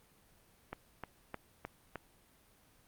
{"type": "click train", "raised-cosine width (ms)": 0.5, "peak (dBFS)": -25, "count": 5, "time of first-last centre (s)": [0.73, 1.957], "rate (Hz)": 3.26, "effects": ["pink hiss -66 dBFS RMS until 2.87 s", "Opus 32 kbps"]}